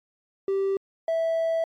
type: tone pair in turn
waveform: triangle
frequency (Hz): 390.1 / 656.1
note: G4 / E5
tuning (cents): -8 / -8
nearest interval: major sixth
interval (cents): 900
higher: second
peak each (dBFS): -19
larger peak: neither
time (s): 0.48-0.77 / 1.08-1.64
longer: second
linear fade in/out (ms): 2
effects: tanh soft clip ceiling -16 dBFS + MP3 96 kbps